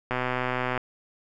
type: click train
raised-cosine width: 0.5 ms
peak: -12 dBFS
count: 85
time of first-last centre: 0.11-0.777 s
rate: 126 Hz
effects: none